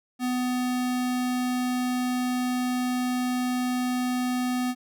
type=tone; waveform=square; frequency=250 Hz; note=B3; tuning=21 cents sharp; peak=-25 dBFS; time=0.19-4.75 s; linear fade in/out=50 ms; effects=none